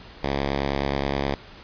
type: tone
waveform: 5% pulse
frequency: 69.5 Hz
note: C#2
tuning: 5 cents sharp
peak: -12 dBFS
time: 0.23-1.35 s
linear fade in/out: 5 ms
effects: pink hiss -45 dBFS RMS until 1.63 s + resampled to 11025 Hz